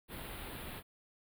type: band-stop noise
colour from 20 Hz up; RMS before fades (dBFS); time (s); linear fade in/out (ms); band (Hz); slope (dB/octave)
pink; -45; 0.08-0.83; 50; 4100 to 9400; 48
effects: none